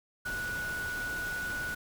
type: tone in noise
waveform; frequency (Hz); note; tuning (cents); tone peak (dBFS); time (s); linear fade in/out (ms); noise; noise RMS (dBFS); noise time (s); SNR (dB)
sine; 1470; F#6; -12; -33; 0.25-1.75; 10; pink; -42; 0.25-1.75; +6
effects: none